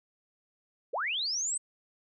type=linear sweep; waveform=sine; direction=up; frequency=380.2 to 8372 Hz; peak=-29 dBFS; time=0.93-1.58 s; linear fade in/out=10 ms; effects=none